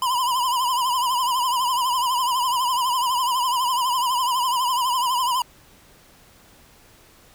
square tone with vibrato, 1000 Hz, B5, 21 cents sharp, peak -20 dBFS, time 0.02-5.42 s, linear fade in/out 2 ms, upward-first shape triangle, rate 12 Hz, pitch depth 110 cents each way, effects pink hiss -52 dBFS RMS until 7.34 s

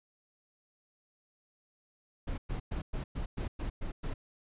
brown noise bursts, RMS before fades -35 dBFS, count 9, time 2.27-4.14 s, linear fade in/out 10 ms, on 110 ms, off 110 ms, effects resampled to 8000 Hz

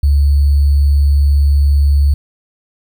sine tone with sample-and-hold, 71.2 Hz, C#2, 47 cents sharp, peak -7 dBFS, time 0.03-2.14 s, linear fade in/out 5 ms, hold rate 4410 Hz, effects none

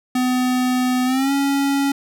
square tone with pitch glide, 252.2 to 278.2 Hz, B3 to C#4, +36 to +6 cents, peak -17 dBFS, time 0.15-1.92 s, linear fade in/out 5 ms, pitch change +170 cents, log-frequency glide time 1.05-1.32 s, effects none

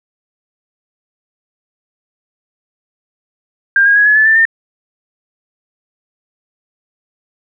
sine tone with pitch steps, 1598 / 1631.6 / 1665.9 / 1700.9 / 1736.6 / 1773.1 / 1810.3 Hz, G6 / G#6 / G#6 / G#6 / A6 / A6 / A6, +33 / -31 / +5 / +41 / -23 / +13 / +49 cents, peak -6 dBFS, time 3.76-4.453 s, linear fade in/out 2 ms, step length 99 ms, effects none

